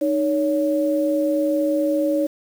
sine tone pair together, 307.7 / 563 Hz, D#4 / C#5, -19 / +27 cents, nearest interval minor seventh, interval 1046 cents, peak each -20 dBFS, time 0.01-2.27 s, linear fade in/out 10 ms, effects 7-bit

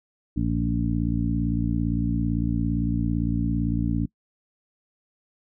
harmonic tone with a mistuned harmonic, 57.7 Hz, A#1, 17 cents flat, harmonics 1 / 2 / 3 / 4 / 5, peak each -28 / -28 / -28 / -28 / -28 dBFS, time 0.36-4.06 s, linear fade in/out 10 ms, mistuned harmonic 1, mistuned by +42 cents, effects noise-tail reverb RT60 0.1 s tail -24 dB re dry

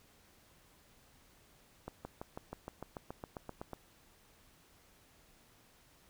accelerating click train, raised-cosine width 1 ms, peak -28 dBFS, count 14, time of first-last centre 1.88-3.733 s, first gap 170 ms, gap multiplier 0.97, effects pink hiss -65 dBFS RMS until 6.09 s

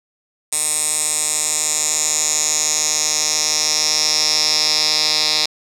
10% pulse tone with band-pass filter sweep, 153 Hz, D#3, 29 cents flat, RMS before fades -18 dBFS, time 0.52-5.46 s, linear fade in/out 5 ms, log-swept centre 8600 to 4700 Hz, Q 5.2, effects none

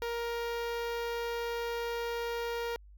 sawtooth tone with notch filter, 469.3 Hz, A#4, 12 cents sharp, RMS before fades -35 dBFS, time 0.02-2.76 s, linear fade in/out 0 ms, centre 8600 Hz, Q 0.72, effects added 50 Hz sine -51 dBFS peak until 2.97 s

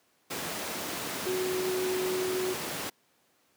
sine tone in noise, 370 Hz, F#4, in tune, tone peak -28 dBFS, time 1.26-2.54 s, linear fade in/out 10 ms, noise pink, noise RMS -34 dBFS, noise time 0.3-2.9 s, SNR +3 dB, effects pink hiss -68 dBFS RMS until 3.56 s + high-pass 200 Hz 12 dB/octave

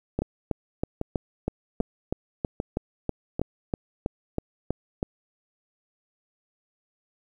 two click trains, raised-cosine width 2 ms, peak -14 / -12 dBFS, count 5 / 16, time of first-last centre 0.22-3.395 / 0.19-5.029 s, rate 1.26 / 3.1 Hz, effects 9-bit

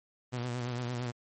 sawtooth tone with vibrato, 122.5 Hz, B2, 14 cents flat, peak -29 dBFS, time 0.32-1.12 s, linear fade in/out 20 ms, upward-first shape sine, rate 8.8 Hz, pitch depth 47 cents each way, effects MP3 32 kbps

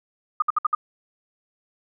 sine tone bursts, 1226 Hz, D#6, 26 cents flat, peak -16 dBFS, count 5, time 0.4-0.75 s, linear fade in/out 5 ms, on 22 ms, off 60 ms, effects none

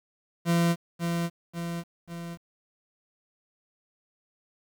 40% pulse tone with echo, 170 Hz, F3, 46 cents flat, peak -20 dBFS, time 0.45-0.76 s, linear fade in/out 50 ms, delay 540 ms, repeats 3, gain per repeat -5 dB, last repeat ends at 2.38 s, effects 9-bit

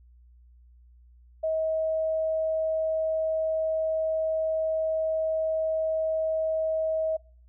sine tone, 637 Hz, D#5, 41 cents sharp, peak -24 dBFS, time 1.43-7.17 s, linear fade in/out 10 ms, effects noise-tail reverb RT60 0.5 s tail -26 dB re dry + added 60 Hz sine -52 dBFS peak until 7.48 s

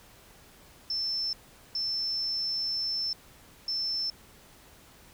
sine tone bursts at uneven times, 5320 Hz, E8, 15 cents sharp, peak -28 dBFS, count 3, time 0.9-1.33 / 1.75-3.13 / 3.68-4.1 s, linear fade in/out 2 ms, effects pink hiss -55 dBFS RMS until 5.13 s

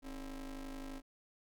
45% pulse ring-modulated tone, 146.83 Hz, D3, in tune, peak -40 dBFS, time 0.02-1.02 s, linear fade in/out 50 ms, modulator 121 Hz, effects none

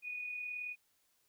sine tone with amplitude modulation, 2470 Hz, D#7, 13 cents flat, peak -37 dBFS, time 0.02-0.76 s, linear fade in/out 50 ms, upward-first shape sine, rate 39 Hz, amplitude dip 40%, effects white hiss -75 dBFS RMS until 1.28 s

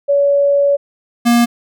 sine / square tone pair in turn, 566 / 237.1 Hz, C#5 / A#3, +36 / +30 cents, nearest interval octave + minor third, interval 1506 cents, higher first, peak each -9 dBFS, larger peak neither, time 0.08-0.77 / 1.25-1.46 s, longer first, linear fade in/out 20 ms, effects none

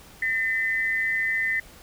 sine tone pair together, 1810 / 2024 Hz, A6 / B6, +48 / +42 cents, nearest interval major second, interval 194 cents, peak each -25 dBFS, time 0.22-1.6 s, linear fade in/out 5 ms, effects pink hiss -49 dBFS RMS until 1.82 s

